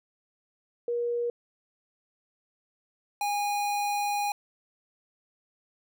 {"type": "tone pair in turn", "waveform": ["sine", "square"], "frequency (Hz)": [476.5, 819.9], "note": ["A#4", "G#5"], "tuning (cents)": [38, -22], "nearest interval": "major sixth", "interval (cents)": 940, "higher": "second", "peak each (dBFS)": [-26, -27], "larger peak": "first", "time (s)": [[0.88, 1.3], [3.21, 4.32]], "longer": "second", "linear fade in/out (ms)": 2, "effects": []}